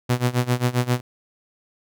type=tone with tremolo; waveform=sawtooth; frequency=123.47 Hz; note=B2; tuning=in tune; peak=-12 dBFS; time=0.09-1.01 s; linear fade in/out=10 ms; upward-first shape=sine; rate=7.5 Hz; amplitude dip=90%; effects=none